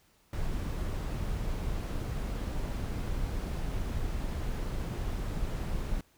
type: noise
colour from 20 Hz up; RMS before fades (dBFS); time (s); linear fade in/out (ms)
brown; -33; 0.33-6.01; 2
effects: pink hiss -66 dBFS RMS until 6.17 s